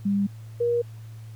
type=tone pair in turn; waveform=sine; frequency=200 / 475.7 Hz; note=G3 / A#4; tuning=+35 / +35 cents; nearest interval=octave + minor third; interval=1500 cents; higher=second; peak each=-20 dBFS; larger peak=neither; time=0.05-0.27 / 0.6-0.82 s; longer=neither; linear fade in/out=10 ms; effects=added 111 Hz sine -38 dBFS peak until 1.35 s + pink hiss -57 dBFS RMS until 1.35 s